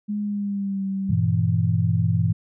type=tone with pitch glide; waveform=sine; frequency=207.7 to 193.79 Hz; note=G#3 to G3; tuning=0 to -20 cents; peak=-23 dBFS; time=0.08-1.14 s; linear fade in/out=20 ms; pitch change=-120 cents; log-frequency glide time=0.2-0.84 s
type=chord; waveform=sine; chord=E diminished; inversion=first; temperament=just; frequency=98.89 / 118.67 / 164.81 Hz; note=G2 / Bb2 / E3; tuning=+16 / +31 / 0 cents; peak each=-22 dBFS; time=1.09-2.33 s; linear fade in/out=10 ms
effects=none